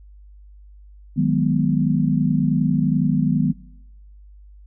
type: chord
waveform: sine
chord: G# minor seventh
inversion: second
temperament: equal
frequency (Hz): 155.56 / 185 / 207.7 / 246.9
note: D#3 / F#3 / G#3 / B3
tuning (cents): 0 / 0 / 0 / 0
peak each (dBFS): -20 / -22 / -23 / -21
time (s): 1.16-3.53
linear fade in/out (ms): 20
effects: noise-tail reverb RT60 0.9 s tail -23 dB re dry + added 50 Hz sine -42 dBFS peak until 4.66 s